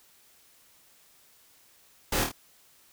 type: noise with echo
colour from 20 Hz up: pink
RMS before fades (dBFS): -28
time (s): 2.12-2.24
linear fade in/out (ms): 5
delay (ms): 26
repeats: 3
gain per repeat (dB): -4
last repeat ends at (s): 2.318
effects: white hiss -60 dBFS RMS until 2.92 s